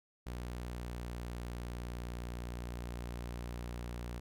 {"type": "tone with pitch glide", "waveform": "sawtooth", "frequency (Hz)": [60.4, 59.74], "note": ["B1", "A#1"], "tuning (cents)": [-38, 43], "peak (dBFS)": -36, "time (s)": [0.26, 4.2], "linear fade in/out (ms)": 10, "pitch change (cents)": -19, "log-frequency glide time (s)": [0.67, 1.1], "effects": []}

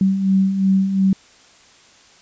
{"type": "beating tone pair", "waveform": "sine", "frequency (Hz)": [190, 192.8], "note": ["F#3", "G3"], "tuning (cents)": [46, -28], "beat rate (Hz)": 2.8, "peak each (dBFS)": [-22, -14], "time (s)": [0.01, 1.13], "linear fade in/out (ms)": 2, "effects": ["white hiss -49 dBFS RMS until 2.21 s", "resampled to 16000 Hz"]}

